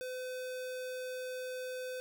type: tone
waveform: square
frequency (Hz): 508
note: B4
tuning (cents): +49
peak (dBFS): -39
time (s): 0.01-2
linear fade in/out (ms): 0
effects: none